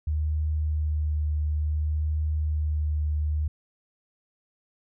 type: tone with vibrato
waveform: sine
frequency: 76.2 Hz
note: D#2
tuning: 36 cents flat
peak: -23 dBFS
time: 0.07-3.48 s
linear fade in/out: 5 ms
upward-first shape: triangle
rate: 0.58 Hz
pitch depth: 18 cents each way
effects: none